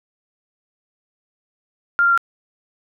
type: tone with pitch steps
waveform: sine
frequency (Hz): 1396.9 / 1388.1 / 1379.3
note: F6 / F6 / F6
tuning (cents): 0 / -11 / -22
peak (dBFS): -12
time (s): 1.99-2.176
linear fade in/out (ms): 0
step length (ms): 62
effects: none